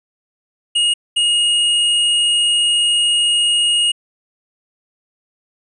square tone bursts at uneven times, 2867 Hz, F7, 45 cents sharp, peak -13 dBFS, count 2, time 0.75-0.94 / 1.16-3.92 s, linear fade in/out 10 ms, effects resampled to 22050 Hz

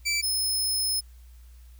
20% pulse tone pair in turn, 2324 / 5189 Hz, D7 / E8, -19 / -28 cents, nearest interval octave + major second, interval 1391 cents, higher second, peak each -19 dBFS, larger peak neither, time 0.05-0.22 / 0.22-1.01 s, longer second, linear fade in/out 20 ms, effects added 60 Hz sine -46 dBFS peak until 1.79 s + white hiss -63 dBFS RMS until 1.79 s

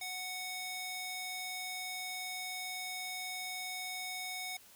square tone with high-pass filter, 740 Hz, F#5, in tune, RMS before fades -41 dBFS, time 0.01-4.57 s, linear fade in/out 5 ms, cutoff 1700 Hz, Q 0.74, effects white hiss -59 dBFS RMS until 4.75 s

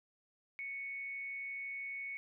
sine tone with amplitude modulation, 2217 Hz, C#7, in tune, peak -38 dBFS, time 0.59-2.17 s, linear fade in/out 0 ms, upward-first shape sine, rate 234 Hz, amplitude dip 35%, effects none

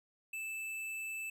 sine tone with hard clipping, 2635 Hz, E7, 1 cent flat, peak -40 dBFS, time 0.33-1.3 s, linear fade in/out 5 ms, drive 12 dB, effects none

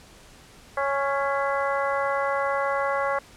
harmonic tone with a mistuned harmonic, 277.2 Hz, C#4, in tune, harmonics 2 / 3 / 4 / 5 / 6 / 7, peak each -26 / -30 / -28 / -32 / -34 / -35 dBFS, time 0.77-3.19 s, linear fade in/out 5 ms, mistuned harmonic 7, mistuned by +54 cents, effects pink hiss -50 dBFS RMS until 3.36 s + low-pass 10000 Hz 12 dB/octave

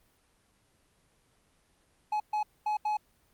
triangle tone bursts at uneven times, 847 Hz, G#5, 34 cents sharp, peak -25 dBFS, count 4, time 2.12-2.2 / 2.33-2.43 / 2.66-2.77 / 2.85-2.97 s, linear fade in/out 5 ms, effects pink hiss -68 dBFS RMS until 3.33 s + Opus 24 kbps

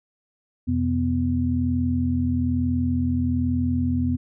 sine tone cluster, 86.7 / 127.8 / 248.7 Hz, F2 / C3 / B3, -12 / -40 / +12 cents, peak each -24 / -29 / -22 dBFS, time 0.67-4.17 s, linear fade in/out 20 ms, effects none

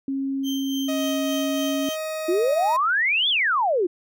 sine tone with pitch glide, 271.6 to 276.7 Hz, C#4 to C#4, -35 to -3 cents, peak -23 dBFS, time 0.08-1.89 s, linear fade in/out 2 ms, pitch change +32 cents, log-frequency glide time 0.81-1.69 s
35% pulse tone with tremolo, 3136 Hz, G7, in tune, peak -28 dBFS, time 0.43-1.97 s, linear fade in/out 50 ms, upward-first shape sine, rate 3.5 Hz, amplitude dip 45%
40% pulse tone, 628 Hz, D#5, 16 cents sharp, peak -26 dBFS, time 0.88-2.77 s, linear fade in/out 10 ms
sine exponential two-way sweep, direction up then down, 329.6 to 3556 to 329.6 Hz, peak -18 dBFS, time 2.28-3.87 s, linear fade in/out 10 ms, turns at 3.29 s
effects none

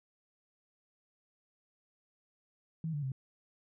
sine tone with pitch steps, 161.4 / 146.3 / 132.62 Hz, E3 / D3 / C3, -36 / -6 / +24 cents, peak -33 dBFS, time 2.84-3.119 s, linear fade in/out 2 ms, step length 93 ms, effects none

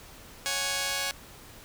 5% pulse chord, C# suspended fourth, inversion none, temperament just, 554.4 / 739.2 / 831.5 Hz, C#5 / F#5 / G#5, 0 / -2 / +2 cents, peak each -21 / -24 / -22 dBFS, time 0.46-1.11 s, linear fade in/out 0 ms, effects pink hiss -49 dBFS RMS until 1.64 s

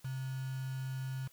sine tone with quantisation, 131.8 Hz, C3, 13 cents sharp, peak -36 dBFS, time 0.04-1.28 s, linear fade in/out 10 ms, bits 8, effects white hiss -64 dBFS RMS until 1.32 s

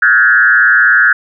sine tone with frequency modulation, 1568 Hz, G6, in tune, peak -5 dBFS, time 0.02-1.13 s, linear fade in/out 5 ms, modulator 120 Hz, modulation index 1.4, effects none

